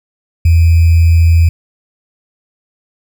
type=tone with sample-and-hold; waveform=sine; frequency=83.1 Hz; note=E2; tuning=15 cents sharp; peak=-4 dBFS; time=0.45-1.49 s; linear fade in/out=5 ms; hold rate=2450 Hz; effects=none